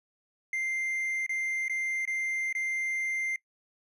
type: tone with dropouts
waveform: triangle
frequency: 2093 Hz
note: C7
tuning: in tune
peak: -27 dBFS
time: 0.53-3.36 s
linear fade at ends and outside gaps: 2 ms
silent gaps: 1.264-1.293 / 1.682-1.696 / 2.053-2.075 / 2.527-2.55 s
effects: noise-tail reverb RT60 0.1 s tail -21 dB re dry + resampled to 32000 Hz